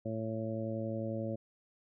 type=harmonic tone; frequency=111.2 Hz; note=A2; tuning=19 cents sharp; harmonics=1 / 2 / 3 / 4 / 5 / 6; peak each=-39 / -39 / -42 / -48 / -39 / -49 dBFS; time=0.05-1.36 s; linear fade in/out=10 ms; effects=none